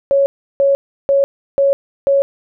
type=tone bursts; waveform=sine; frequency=554.4 Hz; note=C#5; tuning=in tune; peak=-9 dBFS; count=5; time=0.11-2.22 s; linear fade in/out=0 ms; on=150 ms; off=340 ms; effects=none